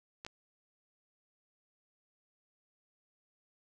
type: clicks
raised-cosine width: 0.2 ms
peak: -26 dBFS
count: 2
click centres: 0.249 / 0.265 s
effects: none